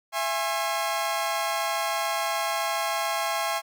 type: tone cluster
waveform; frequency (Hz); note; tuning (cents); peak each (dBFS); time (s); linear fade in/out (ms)
sawtooth; 669 / 823 / 1075; E5 / G#5 / C6; +25 / -16 / +47; -26; 0.12-3.62; 50
effects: none